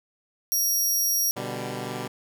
20% pulse tone, 5660 Hz, F8, 22 cents sharp, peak -16 dBFS, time 0.52-1.31 s, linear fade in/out 0 ms
10% pulse chord, G major, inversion first, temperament equal, 123.47 / 146.83 / 196 Hz, B2 / D3 / G3, 0 / 0 / 0 cents, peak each -25 / -28 / -27 dBFS, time 1.36-2.08 s, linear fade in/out 10 ms
effects none

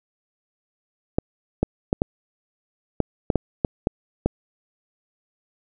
clicks, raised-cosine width 2 ms, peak -5 dBFS, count 10, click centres 1.185 / 1.63 / 1.929 / 2.019 / 3.003 / 3.302 / 3.357 / 3.648 / 3.871 / 4.26 s, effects none

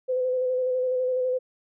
sine tone with vibrato, 508 Hz, B4, 49 cents sharp, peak -22 dBFS, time 0.08-1.39 s, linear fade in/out 20 ms, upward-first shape square, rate 12 Hz, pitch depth 20 cents each way, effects none

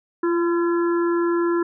harmonic tone with a mistuned harmonic, 339.8 Hz, F4, 47 cents flat, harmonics 1 / 3 / 4 / 5, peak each -18 / -29 / -31 / -34 dBFS, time 0.23-1.63 s, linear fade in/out 5 ms, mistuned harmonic 1, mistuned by +17 cents, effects none

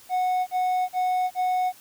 triangle tone bursts, 735 Hz, F#5, 12 cents flat, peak -19 dBFS, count 4, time 0.09-1.727 s, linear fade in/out 50 ms, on 380 ms, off 39 ms, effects white hiss -51 dBFS RMS until 1.8 s

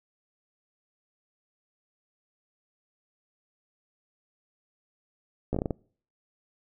slowing click train, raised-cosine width 2 ms, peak -15 dBFS, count 7, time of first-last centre 5.53-5.708 s, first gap 15 ms, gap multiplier 1.27, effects noise-tail reverb RT60 0.5 s tail -25 dB re dry

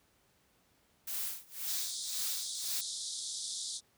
blue noise with tremolo, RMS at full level -36 dBFS, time 1.07-2.81 s, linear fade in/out 5 ms, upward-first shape sine, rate 1.9 Hz, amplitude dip 95%
pink band-pass noise, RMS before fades -40 dBFS, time 1.65-3.81 s, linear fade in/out 50 ms, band 3500 to 9900 Hz, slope 96 dB/octave
effects pink hiss -70 dBFS RMS until 3.97 s + high-pass 60 Hz 12 dB/octave

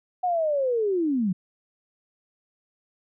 sine linear sweep, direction down, 740 to 171.9 Hz, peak -21 dBFS, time 0.23-1.33 s, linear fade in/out 10 ms, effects none

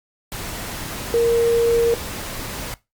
sine tone in noise, 466.2 Hz, A#4, in tune, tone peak -13 dBFS, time 1.14-1.94 s, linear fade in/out 0 ms, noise pink, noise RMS -30 dBFS, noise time 0.32-2.74 s, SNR +14 dB, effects noise-tail reverb RT60 0.2 s tail -18 dB re dry + Opus 48 kbps

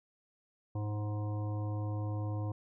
harmonic tone, 104.8 Hz, G#2, 16 cents sharp, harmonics 1 / 3 / 5 / 7 / 9 / 10, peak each -33 / -43 / -47 / -50 / -52 / -53 dBFS, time 0.75-2.52 s, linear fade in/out 5 ms, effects none

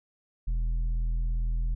sine tone with tanh clipping, 41.2 Hz, E1, in tune, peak -26 dBFS, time 0.47-1.75 s, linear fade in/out 10 ms, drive 6 dB, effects none

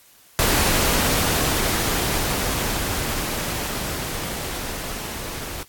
pink noise with level ramp, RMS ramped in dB -18 to -32 dBFS, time 0.39-5.63 s, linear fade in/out 0 ms, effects white hiss -52 dBFS RMS until 5.68 s + AAC 64 kbps

